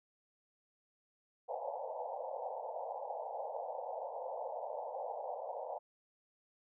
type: band-pass noise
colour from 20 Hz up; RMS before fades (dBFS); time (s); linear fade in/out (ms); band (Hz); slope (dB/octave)
pink; -42; 1.48-5.79; 20; 490 to 920; 96
effects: none